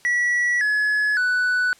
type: tone with pitch steps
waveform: triangle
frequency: 1940 / 1698.7 / 1487.3 Hz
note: B6 / G#6 / F#6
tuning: -31 / +39 / +9 cents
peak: -16 dBFS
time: 0.05-1.73 s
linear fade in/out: 0 ms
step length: 560 ms
effects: white hiss -53 dBFS RMS until 1.79 s + low-pass 9000 Hz 12 dB/octave